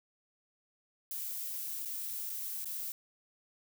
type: noise with dropouts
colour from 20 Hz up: violet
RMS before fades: -39 dBFS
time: 1.11-2.92 s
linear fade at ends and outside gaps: 1 ms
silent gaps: 1.85-1.856 / 2.296-2.3 / 2.646-2.656 s
effects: none